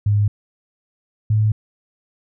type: tone pair in turn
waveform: sine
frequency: 103.3 / 107.6 Hz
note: G#2 / A2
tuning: -9 / -38 cents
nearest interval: minor second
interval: 71 cents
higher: second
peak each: -13 dBFS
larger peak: neither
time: 0.06-0.28 / 1.3-1.52 s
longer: neither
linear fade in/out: 5 ms
effects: none